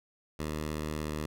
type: tone with pitch glide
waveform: 10% pulse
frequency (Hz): 76.7 to 76.21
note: D#2 to D#2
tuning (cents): -24 to -35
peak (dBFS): -25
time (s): 0.39-1.26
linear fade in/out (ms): 5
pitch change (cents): -11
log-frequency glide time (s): 0.99-1.1
effects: none